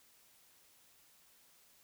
silence, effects white hiss -66 dBFS RMS until 1.83 s

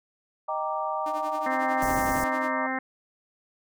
sine chord, Eb major seventh, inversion none, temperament equal, 622.3 / 784 / 932.3 / 1174.7 Hz, Eb5 / G5 / Bb5 / D6, 0 / 0 / 0 / 0 cents, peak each -32 dBFS, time 0.48-2.67 s, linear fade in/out 10 ms
sawtooth tone with tremolo, 303.1 Hz, D#4, 45 cents flat, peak -31 dBFS, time 1.06-2.5 s, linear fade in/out 2 ms, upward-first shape triangle, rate 11 Hz, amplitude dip 90%
harmonic tone, 261.6 Hz, C4, in tune, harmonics 1 / 2 / 3 / 4 / 5 / 6 / 7 / 8, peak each -32 / -37 / -33 / -37 / -38 / -37 / -33 / -37 dBFS, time 1.46-2.79 s, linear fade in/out 5 ms
pink band-stop noise, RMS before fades -33 dBFS, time 1.82-2.24 s, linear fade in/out 0 ms, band 810 to 5300 Hz, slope 48 dB/octave
effects none

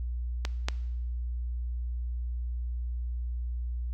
clicks, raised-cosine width 0.2 ms, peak -14 / -11 dBFS, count 2, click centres 0.451 / 0.685 s, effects noise-tail reverb RT60 1.0 s tail -19 dB re dry + added 60 Hz sine -30 dBFS peak until 3.93 s

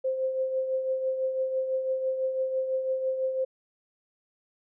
sine tone with tremolo, 523.3 Hz, C5, in tune, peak -23 dBFS, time 0.04-3.45 s, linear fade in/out 10 ms, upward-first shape triangle, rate 6 Hz, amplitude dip 55%, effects none

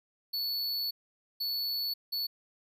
square tone bursts at uneven times, 4435 Hz, C#8, in tune, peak -31 dBFS, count 3, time 0.33-0.91 / 1.4-1.94 / 2.12-2.27 s, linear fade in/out 10 ms, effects none

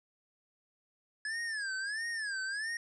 square tone with vibrato, 1690 Hz, G#6, 30 cents sharp, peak -35 dBFS, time 1.25-2.77 s, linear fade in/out 2 ms, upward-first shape sine, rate 1.5 Hz, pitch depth 170 cents each way, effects resampled to 22050 Hz

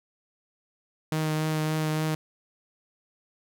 sawtooth tone with vibrato, 155.8 Hz, D#3, 3 cents sharp, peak -21 dBFS, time 1.12-2.15 s, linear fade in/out 2 ms, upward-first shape triangle, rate 3.5 Hz, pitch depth 15 cents each way, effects none

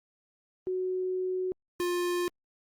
sine / square tone pair in turn, 370 / 353 Hz, F#4 / F4, 0 / +19 cents, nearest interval minor second, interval 81 cents, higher first, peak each -28 dBFS, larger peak neither, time 0.67-1.52 / 1.8-2.28 s, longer first, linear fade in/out 0 ms, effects Opus 32 kbps

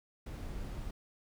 brown noise, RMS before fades -41 dBFS, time 0.26-0.91 s, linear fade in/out 5 ms, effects none

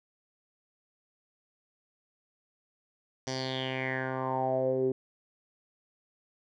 10% pulse tone with low-pass filter sweep, 130.81 Hz, C3, in tune, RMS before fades -31 dBFS, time 3.27-4.92 s, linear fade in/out 2 ms, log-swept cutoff 5700 to 350 Hz, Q 5.9, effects none

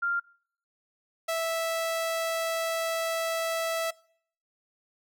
sine / sawtooth tone pair in turn, 1394 / 657.1 Hz, F6 / E5, -4 / -6 cents, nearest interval octave + minor second, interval 1302 cents, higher first, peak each -25 / -23 dBFS, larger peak second, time 0.02-0.2 / 1.28-3.91 s, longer second, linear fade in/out 10 ms, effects noise-tail reverb RT60 0.6 s tail -24 dB re dry

